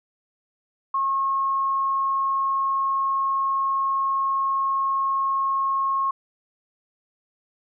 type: tone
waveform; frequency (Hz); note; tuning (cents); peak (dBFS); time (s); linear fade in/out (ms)
sine; 1085; C#6; -37; -20; 0.94-6.11; 5
effects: none